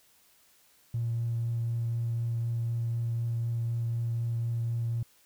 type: tone with vibrato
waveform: triangle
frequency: 116.54 Hz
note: A#2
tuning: in tune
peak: -24 dBFS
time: 0.94-5.03 s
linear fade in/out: 5 ms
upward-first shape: triangle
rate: 4 Hz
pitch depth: 10 cents each way
effects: tanh soft clip ceiling -25 dBFS + white hiss -63 dBFS RMS until 5.25 s